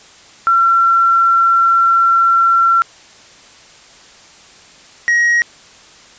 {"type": "tone pair in turn", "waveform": ["sine", "triangle"], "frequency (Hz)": [1358, 1892.9], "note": ["F6", "A#6"], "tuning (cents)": [-49, 26], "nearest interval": "tritone", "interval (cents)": 575, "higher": "second", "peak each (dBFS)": -8, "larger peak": "neither", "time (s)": [[0.47, 2.82], [5.08, 5.42]], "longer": "first", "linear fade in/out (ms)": 0, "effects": ["white hiss -42 dBFS RMS until 6.18 s", "resampled to 16000 Hz"]}